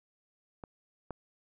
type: clicks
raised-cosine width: 1 ms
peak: -29 / -24 dBFS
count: 2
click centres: 0.638 / 1.107 s
effects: none